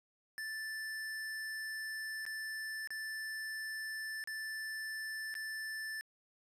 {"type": "tone with dropouts", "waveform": "square", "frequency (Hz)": 1760, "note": "A6", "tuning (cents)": 0, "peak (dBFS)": -40, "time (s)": [0.38, 6.01], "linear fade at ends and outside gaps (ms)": 0, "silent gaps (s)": [[2.253, 2.264], [2.874, 2.905], [4.239, 4.274], [5.341, 5.352]], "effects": ["resampled to 32000 Hz", "12-bit"]}